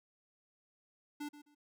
square tone with echo, 293.7 Hz, D4, in tune, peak -40 dBFS, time 1.2-1.29 s, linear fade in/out 10 ms, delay 130 ms, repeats 2, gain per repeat -13 dB, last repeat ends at 1.55 s, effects none

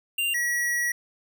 square tone pair in turn, 2786 / 1922.6 Hz, F7 / B6, -5 / -47 cents, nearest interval tritone, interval 642 cents, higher first, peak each -24 dBFS, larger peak neither, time 0.18-0.34 / 0.34-0.92 s, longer second, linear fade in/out 5 ms, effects none

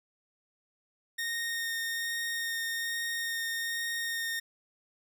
sawtooth tone with vibrato, 1846 Hz, A#6, 17 cents flat, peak -28 dBFS, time 1.18-4.4 s, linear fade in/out 10 ms, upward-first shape sine, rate 1.2 Hz, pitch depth 8 cents each way, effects none

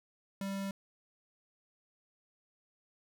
square tone, 196 Hz, G3, in tune, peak -36 dBFS, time 0.41-0.71 s, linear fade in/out 2 ms, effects none

